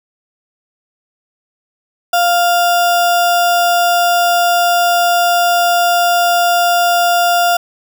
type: tone with sample-and-hold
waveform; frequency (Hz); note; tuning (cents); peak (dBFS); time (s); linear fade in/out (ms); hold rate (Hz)
sine; 698.5; F5; 0; -9; 2.13-7.57; 5; 2100
effects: none